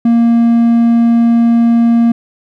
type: tone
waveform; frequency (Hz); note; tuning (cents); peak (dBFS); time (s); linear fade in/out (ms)
triangle; 233.1; A#3; 0; -4; 0.05-2.12; 5
effects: none